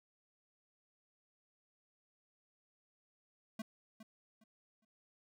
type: tone with echo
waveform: square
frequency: 220 Hz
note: A3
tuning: in tune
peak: -40 dBFS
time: 3.59-3.62 s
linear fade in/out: 5 ms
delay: 410 ms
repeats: 3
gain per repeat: -12 dB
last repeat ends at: 4.85 s
effects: none